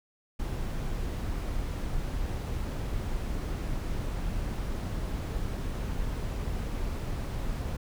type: noise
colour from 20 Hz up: brown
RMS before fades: -32 dBFS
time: 0.39-7.77 s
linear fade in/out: 10 ms
effects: none